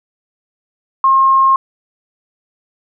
sine tone, 1071 Hz, C6, 40 cents sharp, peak -7 dBFS, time 1.04-1.56 s, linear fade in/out 2 ms, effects none

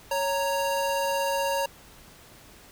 square tone pair together, 554.4 / 929.4 Hz, C#5 / A#5, 0 / -5 cents, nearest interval major sixth, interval 895 cents, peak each -28 dBFS, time 0.11-1.66 s, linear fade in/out 5 ms, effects pink hiss -51 dBFS RMS until 2.71 s

